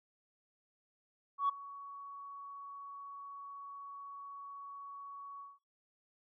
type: tone with ADSR envelope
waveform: sine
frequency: 1121 Hz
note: C#6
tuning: 19 cents sharp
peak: -25 dBFS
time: 1.38-5.59 s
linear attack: 110 ms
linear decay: 10 ms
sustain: -20 dB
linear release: 190 ms
effects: noise-tail reverb RT60 0.3 s tail -21 dB re dry + tanh soft clip ceiling -24 dBFS